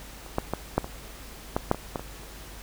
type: clicks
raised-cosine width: 1 ms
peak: -29 / -10 / -12 / -7 / -20 / -10 / -6 / -20 / -14 / -22 / -30 dBFS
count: 11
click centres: 0.263 / 0.384 / 0.536 / 0.78 / 0.844 / 1.565 / 1.714 / 1.746 / 1.958 / 1.995 / 2.234 s
effects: added 50 Hz sine -45 dBFS peak until 2.62 s + pink hiss -45 dBFS RMS until 2.62 s